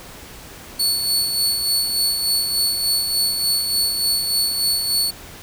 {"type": "tone with tremolo", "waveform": "sawtooth", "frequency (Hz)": 4435, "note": "C#8", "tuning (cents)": 0, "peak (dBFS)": -13, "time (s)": [0.79, 5.11], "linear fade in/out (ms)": 10, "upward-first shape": "sine", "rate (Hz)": 3.4, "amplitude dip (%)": 45, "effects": ["pink hiss -39 dBFS RMS until 5.42 s"]}